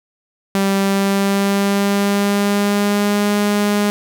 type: tone with pitch glide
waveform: sawtooth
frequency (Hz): 196 to 205.9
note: G3 to G#3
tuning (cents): 0 to -15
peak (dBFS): -10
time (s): 0.55-3.9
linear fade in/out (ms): 0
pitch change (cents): +85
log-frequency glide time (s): 0.79-3.34
effects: none